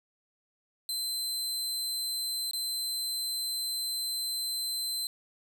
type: tone with dropouts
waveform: sawtooth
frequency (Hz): 4080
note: C8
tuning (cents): -44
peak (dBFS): -28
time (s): 0.89-5.07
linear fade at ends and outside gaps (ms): 1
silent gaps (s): 2.511-2.533
effects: none

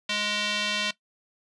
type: tone with band-pass filter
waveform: square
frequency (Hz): 208.4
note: G#3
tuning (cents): +6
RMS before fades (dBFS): -28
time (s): 0.09-0.91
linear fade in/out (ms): 5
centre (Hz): 3300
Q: 2
effects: noise-tail reverb RT60 0.1 s tail -17 dB re dry + resampled to 24000 Hz

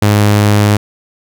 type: tone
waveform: sawtooth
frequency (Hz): 103.83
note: G#2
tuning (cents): 0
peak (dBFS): -3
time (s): 0.02-0.77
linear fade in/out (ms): 5
effects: none

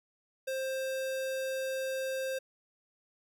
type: tone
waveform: square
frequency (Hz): 528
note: C5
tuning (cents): +16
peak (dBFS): -33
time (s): 0.47-2.39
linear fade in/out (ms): 10
effects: none

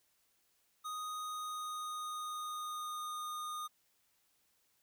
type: tone with pitch glide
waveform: square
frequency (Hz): 1244.5 to 1227.4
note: D#6 to D#6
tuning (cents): 0 to -24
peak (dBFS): -40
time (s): 0.84-3.68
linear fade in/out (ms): 20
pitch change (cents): -24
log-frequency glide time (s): 1.22-3.09
effects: white hiss -75 dBFS RMS until 4.82 s

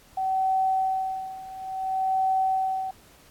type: tone with tremolo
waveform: sine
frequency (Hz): 761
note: F#5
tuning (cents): +48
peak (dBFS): -20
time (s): 0.17-2.91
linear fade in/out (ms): 5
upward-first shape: sine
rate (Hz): 0.58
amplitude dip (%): 85
effects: pink hiss -55 dBFS RMS until 3.3 s + AAC 64 kbps

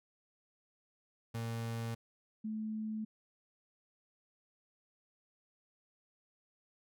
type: tone pair in turn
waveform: 35% pulse / sine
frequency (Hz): 115 / 217.1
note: A#2 / A3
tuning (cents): -23 / -23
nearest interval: major seventh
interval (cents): 1100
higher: second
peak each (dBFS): -35 / -36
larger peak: first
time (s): 1.34-1.95 / 2.44-3.05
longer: neither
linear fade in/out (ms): 10
effects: none

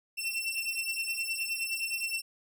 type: beating tone pair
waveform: sawtooth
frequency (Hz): 2694 / 2703.6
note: E7 / E7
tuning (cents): +37 / +43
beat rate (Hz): 9.6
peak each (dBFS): -31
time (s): 0.17-2.22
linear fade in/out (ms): 20
effects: none

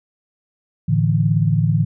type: chord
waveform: sine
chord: A suspended fourth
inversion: none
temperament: just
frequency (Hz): 110 / 146.67 / 165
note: A2 / D3 / E3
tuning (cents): 0 / -2 / +2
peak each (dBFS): -18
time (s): 0.88-1.85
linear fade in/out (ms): 10
effects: none

